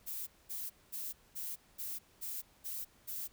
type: noise bursts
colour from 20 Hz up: violet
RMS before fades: -41 dBFS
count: 8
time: 0.06-3.28 s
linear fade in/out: 20 ms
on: 210 ms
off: 220 ms
effects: pink hiss -66 dBFS RMS until 3.32 s